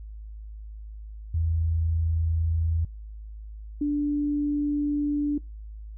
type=tone pair in turn; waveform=sine; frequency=81.9 / 291.9 Hz; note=E2 / D4; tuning=-11 / -10 cents; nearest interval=octave + minor seventh; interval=2201 cents; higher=second; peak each=-22 / -22 dBFS; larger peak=neither; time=1.34-2.85 / 3.81-5.38 s; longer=second; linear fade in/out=5 ms; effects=noise-tail reverb RT60 0.2 s tail -22 dB re dry + added 53 Hz sine -37 dBFS peak until 5.97 s